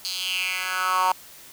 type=tone with high-pass filter sweep; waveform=10% pulse; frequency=185 Hz; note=F#3; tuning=in tune; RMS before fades=-25 dBFS; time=0.05-1.12 s; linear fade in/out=0 ms; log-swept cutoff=4300 to 900 Hz; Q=4.5; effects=white hiss -46 dBFS RMS until 1.52 s